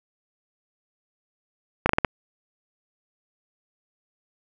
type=slowing click train; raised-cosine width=0.5 ms; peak=-3 dBFS; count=5; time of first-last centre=1.86-2.048 s; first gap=33 ms; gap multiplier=1.24; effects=none